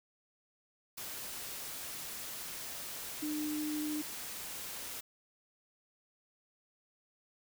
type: tone in noise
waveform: sine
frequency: 302.2 Hz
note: D4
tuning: 50 cents sharp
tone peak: -34 dBFS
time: 3.22-4.02 s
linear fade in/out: 10 ms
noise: white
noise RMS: -43 dBFS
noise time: 0.97-5.01 s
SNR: +6 dB
effects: none